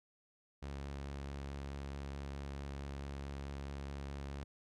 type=tone with vibrato; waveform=sawtooth; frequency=69.7 Hz; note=C#2; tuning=10 cents sharp; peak=-38 dBFS; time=0.62-4.44 s; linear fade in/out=10 ms; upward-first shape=square; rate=4.6 Hz; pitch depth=9 cents each way; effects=low-pass 7000 Hz 12 dB/octave